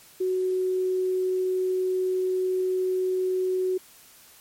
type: tone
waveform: sine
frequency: 371.1 Hz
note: F#4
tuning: 5 cents sharp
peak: -22 dBFS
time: 0.2-3.78 s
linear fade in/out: 10 ms
effects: white hiss -52 dBFS RMS until 4.4 s + MP3 64 kbps